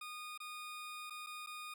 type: tone with dropouts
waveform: 20% pulse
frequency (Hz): 1229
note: D#6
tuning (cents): -22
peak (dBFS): -40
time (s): 0.01-1.74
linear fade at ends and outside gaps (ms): 5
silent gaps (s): 0.377-0.401 / 1.099-1.105 / 1.264-1.268 / 1.463-1.47
effects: none